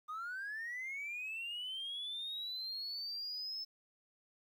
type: linear sweep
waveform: triangle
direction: up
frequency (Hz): 1208 to 5274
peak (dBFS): -37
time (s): 0.08-3.65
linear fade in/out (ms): 20
effects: tanh soft clip ceiling -36 dBFS + 12-bit